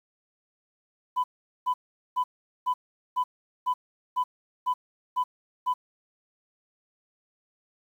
sine tone bursts, 1000 Hz, B5, 21 cents sharp, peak -20 dBFS, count 10, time 1.16-5.74 s, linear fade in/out 20 ms, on 80 ms, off 420 ms, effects tanh soft clip ceiling -20 dBFS + 9-bit

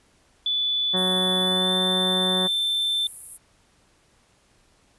sine tone with pitch glide, 3473 to 3550 Hz, A7 to A7, -23 to +15 cents, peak -21 dBFS, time 0.46-3.07 s, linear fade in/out 2 ms, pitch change +38 cents, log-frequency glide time 1.4-1.73 s
harmonic tone, 185 Hz, F#3, in tune, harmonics 1 / 2 / 3 / 4 / 5 / 6 / 7 / 8 / 9 / 10, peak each -27 / -30 / -31 / -34 / -38 / -37 / -44 / -43 / -42 / -42 dBFS, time 0.93-2.48 s, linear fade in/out 20 ms
pink high-pass noise, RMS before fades -34 dBFS, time 0.96-3.38 s, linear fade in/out 20 ms, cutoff 10000 Hz, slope 48 dB/octave
effects pink hiss -61 dBFS RMS until 4.98 s + resampled to 24000 Hz

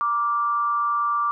sine tone with amplitude modulation, 1172 Hz, D6, 4 cents flat, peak -17 dBFS, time 0.01-1.31 s, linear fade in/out 0 ms, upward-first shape sine, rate 229 Hz, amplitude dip 55%, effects none

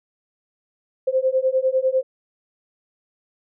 sine beating tone pair, 517 / 527 Hz, C5 / C5, -21 / +12 cents, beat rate 10 Hz, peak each -20 dBFS, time 1.07-2.03 s, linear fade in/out 10 ms, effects none

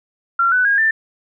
sine tone with pitch steps, 1372 / 1496.2 / 1631.6 / 1779.3 Hz, F6 / F#6 / G#6 / A6, -31 / +19 / -31 / +19 cents, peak -12 dBFS, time 0.39-0.91 s, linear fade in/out 5 ms, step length 130 ms, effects none

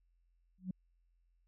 sine tone with exponential growth, 185 Hz, F#3, in tune, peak -32 dBFS, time 0.58-0.71 s, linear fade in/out 5 ms, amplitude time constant 28 ms, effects tanh soft clip ceiling -29 dBFS + added 43 Hz sine -70 dBFS peak until 1.47 s

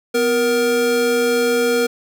square tone pair together, 249.6 / 471.2 Hz, B3 / A#4, +19 / +19 cents, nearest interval major seventh, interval 1100 cents, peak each -23 / -16 dBFS, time 0.14-1.87 s, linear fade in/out 10 ms, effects none

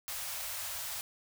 white band-stop noise, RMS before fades -39 dBFS, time 0.08-1.01 s, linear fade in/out 0 ms, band 120 to 550 Hz, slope 48 dB/octave, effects none

